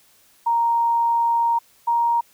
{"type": "tone pair in turn", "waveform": "sine", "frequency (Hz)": [932.3, 937.6], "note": ["A#5", "A#5"], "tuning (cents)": [0, 10], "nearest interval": "unison", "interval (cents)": 10, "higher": "second", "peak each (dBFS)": -16, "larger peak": "neither", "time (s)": [[0.46, 1.59], [1.87, 2.21]], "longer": "first", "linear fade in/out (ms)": 10, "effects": ["white hiss -56 dBFS RMS until 2.33 s"]}